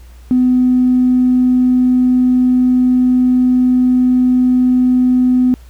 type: tone with tanh clipping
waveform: triangle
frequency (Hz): 252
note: B3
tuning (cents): +35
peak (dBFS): -8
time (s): 0.31-5.54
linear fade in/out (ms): 0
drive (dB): 4
effects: added 60 Hz sine -35 dBFS peak until 5.69 s + pink hiss -49 dBFS RMS until 5.69 s